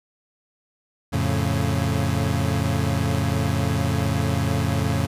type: chord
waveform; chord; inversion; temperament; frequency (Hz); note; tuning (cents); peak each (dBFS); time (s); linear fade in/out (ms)
30% pulse; F augmented; none; equal; 87.31 / 110 / 138.59; F2 / A2 / C#3; 0 / 0 / 0; -22; 1.12-5.07; 20
effects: resampled to 32000 Hz